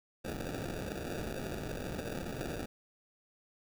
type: noise with sample-and-hold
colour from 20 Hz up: white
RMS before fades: -39 dBFS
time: 0.24-2.66 s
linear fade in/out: 10 ms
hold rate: 1050 Hz
effects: none